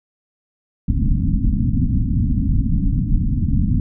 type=low-pass noise; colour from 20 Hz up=pink; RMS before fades=-17 dBFS; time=0.88-3.8 s; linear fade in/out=2 ms; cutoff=280 Hz; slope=96 dB/octave; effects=none